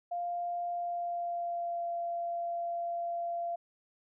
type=tone with pitch glide; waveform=sine; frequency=698.5 to 687.3 Hz; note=F5 to F5; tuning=0 to -28 cents; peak=-32 dBFS; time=0.11-3.56 s; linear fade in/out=10 ms; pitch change=-28 cents; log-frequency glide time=0.69-1.88 s; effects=none